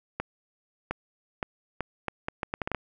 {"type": "accelerating click train", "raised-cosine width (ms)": 0.5, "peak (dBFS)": -14, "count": 12, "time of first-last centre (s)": [0.2, 2.747], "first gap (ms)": 710, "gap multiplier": 0.73, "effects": []}